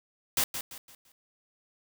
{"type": "noise with echo", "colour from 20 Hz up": "white", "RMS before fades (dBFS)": -26, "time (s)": [0.37, 0.44], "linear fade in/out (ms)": 2, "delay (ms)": 170, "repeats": 4, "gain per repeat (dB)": -9, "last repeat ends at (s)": 1.12, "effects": []}